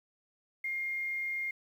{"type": "tone with quantisation", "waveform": "sine", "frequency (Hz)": 2124, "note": "C7", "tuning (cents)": 25, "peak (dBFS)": -32, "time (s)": [0.64, 1.51], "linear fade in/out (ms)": 5, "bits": 10, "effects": []}